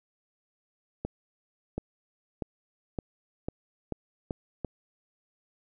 accelerating click train, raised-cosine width 2 ms, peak -18 dBFS, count 8, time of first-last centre 1.05-4.647 s, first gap 730 ms, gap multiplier 0.88, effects none

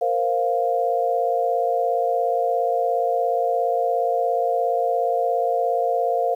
sine chord, Bb suspended second, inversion none, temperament equal, 466.2 / 523.3 / 698.5 Hz, Bb4 / C5 / F5, 0 / 0 / 0 cents, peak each -24 / -24 / -21 dBFS, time 0.01-6.35 s, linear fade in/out 10 ms, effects 9-bit

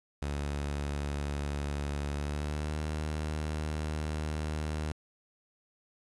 sawtooth tone with pitch glide, 72 to 76.72 Hz, D2 to D#2, -34 to -24 cents, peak -28 dBFS, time 0.22-4.92 s, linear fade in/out 0 ms, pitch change +110 cents, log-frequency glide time 2.11-2.82 s, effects resampled to 24000 Hz + 9-bit

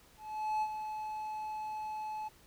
triangle tone with ADSR envelope, 860 Hz, A5, 40 cents flat, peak -27 dBFS, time 0.17-2.29 s, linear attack 450 ms, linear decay 54 ms, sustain -8 dB, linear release 17 ms, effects pink hiss -62 dBFS RMS until 2.46 s

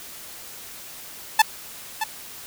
sawtooth tone with echo, 877 Hz, A5, 6 cents flat, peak -7 dBFS, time 1.39-1.42 s, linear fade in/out 5 ms, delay 620 ms, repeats 1, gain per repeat -11 dB, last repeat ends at 2.04 s, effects white hiss -40 dBFS RMS until 2.46 s

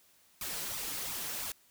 white noise with flanger, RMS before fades -38 dBFS, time 0.41-1.52 s, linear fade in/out 2 ms, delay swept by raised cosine 0.82 to 6.72 ms, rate 2.9 Hz, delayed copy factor +0.95, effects white hiss -65 dBFS RMS until 1.7 s

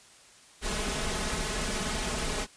pink noise with comb filter, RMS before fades -31 dBFS, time 0.61-2.47 s, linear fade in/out 50 ms, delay 4.7 ms, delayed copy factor +0.65, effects white hiss -55 dBFS RMS until 2.56 s + resampled to 22050 Hz

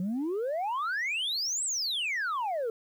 sine exponential two-way sweep, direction up then down, 174.61 to 8200 to 434.7 Hz, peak -26 dBFS, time 0-2.7 s, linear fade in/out 2 ms, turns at 1.64 s, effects tanh soft clip ceiling -27 dBFS + 10-bit

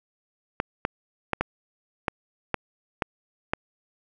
clicks, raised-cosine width 0.5 ms, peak -8 dBFS, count 8, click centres 0.601 / 0.851 / 1.333 / 1.41 / 2.082 / 2.543 / 3.022 / 3.535 s, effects none

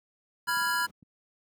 brown noise, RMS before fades -46 dBFS, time 0.47-0.91 s, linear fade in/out 5 ms
square chord, F diminished, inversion second, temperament equal, 987.8 / 1396.9 / 1661.2 Hz, Cb6 / F6 / Ab6, 0 / 0 / 0 cents, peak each -31 dBFS, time 0.47-0.87 s, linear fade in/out 20 ms
clicks, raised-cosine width 5 ms, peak -35 dBFS, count 3, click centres 0.571 / 0.615 / 1.027 s
effects high-pass 200 Hz 12 dB/octave

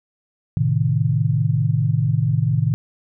sine chord, A diminished, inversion none, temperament equal with one note detuned, 110.45 / 130.81 / 155.56 Hz, A2 / C3 / Eb3, +7 / 0 / 0 cents, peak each -20 dBFS, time 0.57-2.74 s, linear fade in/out 0 ms, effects none

